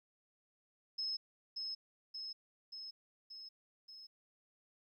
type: tone with echo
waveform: sine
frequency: 5180 Hz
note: E8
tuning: 31 cents flat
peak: -36 dBFS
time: 0.98-1.17 s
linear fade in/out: 10 ms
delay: 580 ms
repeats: 5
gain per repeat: -3 dB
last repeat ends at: 4.07 s
effects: 13-bit